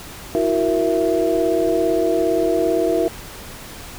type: tone cluster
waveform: sine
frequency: 328.7 / 366.3 / 466.6 / 663 Hz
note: E4 / F#4 / A#4 / E5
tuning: -5 / -17 / +2 / +10 cents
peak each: -21 dBFS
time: 0.35-3.08 s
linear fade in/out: 0 ms
effects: pink hiss -36 dBFS RMS until 3.98 s